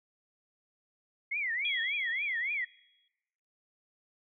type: tone with vibrato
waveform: sine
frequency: 2094 Hz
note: C7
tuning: 1 cent sharp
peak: -30 dBFS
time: 1.31-2.65 s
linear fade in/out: 10 ms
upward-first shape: triangle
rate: 3.5 Hz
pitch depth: 290 cents each way
type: tone with exponential decay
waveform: sine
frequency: 3322 Hz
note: G#7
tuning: in tune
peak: -31 dBFS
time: 1.65-3.08 s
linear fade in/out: 2 ms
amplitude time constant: 310 ms
effects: noise-tail reverb RT60 1.0 s tail -25 dB re dry